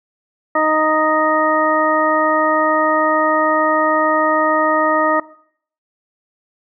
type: harmonic tone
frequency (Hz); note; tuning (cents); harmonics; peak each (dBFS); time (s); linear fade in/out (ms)
311.1; D#4; 0; 1 / 2 / 3 / 4 / 6; -22 / -17 / -20 / -17 / -22; 0.55-5.2; 5
effects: noise-tail reverb RT60 0.6 s tail -19 dB re dry